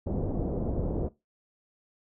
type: low-pass noise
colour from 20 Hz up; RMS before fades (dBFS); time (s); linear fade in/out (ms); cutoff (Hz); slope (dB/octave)
pink; -30; 0.06-1.09; 10; 590; 24
effects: noise-tail reverb RT60 0.2 s tail -18 dB re dry